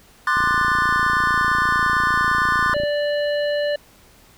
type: chord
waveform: triangle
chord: D dominant seventh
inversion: third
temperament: equal with one note detuned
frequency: 1046.5 / 1193.1 / 1480 / 1760 Hz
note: C6 / D6 / F#6 / A6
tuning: 0 / +27 / 0 / 0 cents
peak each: -20 dBFS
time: 0.27-2.74 s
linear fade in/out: 2 ms
type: click train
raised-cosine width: 3 ms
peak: -18 dBFS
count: 72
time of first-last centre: 0.37-2.835 s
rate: 28.8 Hz
type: harmonic tone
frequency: 586 Hz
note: D5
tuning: 4 cents flat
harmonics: 1 / 3 / 5 / 7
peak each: -19 / -29 / -33 / -36 dBFS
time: 2.74-3.76 s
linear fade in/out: 5 ms
effects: pink hiss -51 dBFS RMS until 4.37 s